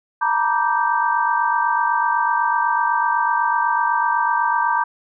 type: tone cluster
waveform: sine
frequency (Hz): 913 / 961 / 1172 / 1564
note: A#5 / B5 / D6 / G6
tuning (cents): -36 / -48 / -4 / -4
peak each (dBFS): -21 / -20 / -23 / -23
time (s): 0.21-4.84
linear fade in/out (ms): 10
effects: none